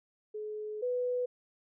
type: tone pair in turn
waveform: sine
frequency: 425.8 / 495.4 Hz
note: G#4 / B4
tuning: +43 / +5 cents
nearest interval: minor third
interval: 262 cents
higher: second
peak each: -36 / -29 dBFS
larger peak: second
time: 0.34-0.82 / 0.82-1.26 s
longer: first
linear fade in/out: 10 ms
effects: none